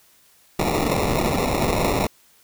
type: noise with sample-and-hold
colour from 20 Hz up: white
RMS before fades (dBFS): -21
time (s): 0.59-2.07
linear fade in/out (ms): 5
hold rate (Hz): 1575
effects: white hiss -56 dBFS RMS until 2.43 s